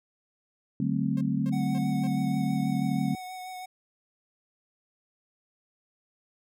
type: chord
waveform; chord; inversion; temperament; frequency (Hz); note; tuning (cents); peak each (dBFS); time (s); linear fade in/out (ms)
sine; D dominant seventh; none; equal with one note detuned; 146.83 / 188.88 / 220 / 261.6; D3 / F#3 / A3 / C4; 0 / +36 / 0 / 0; -30; 0.8-3.15; 2
type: tone bursts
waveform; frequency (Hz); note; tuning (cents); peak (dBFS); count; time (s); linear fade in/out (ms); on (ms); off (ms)
sawtooth; 533; C5; +32; -40; 4; 1.17-2.072; 2; 38; 250
type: tone with vibrato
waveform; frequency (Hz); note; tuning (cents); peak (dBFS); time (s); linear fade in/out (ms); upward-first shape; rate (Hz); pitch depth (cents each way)
square; 740; F#5; 0; -38; 1.52-3.66; 10; sine; 6.2; 17
effects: none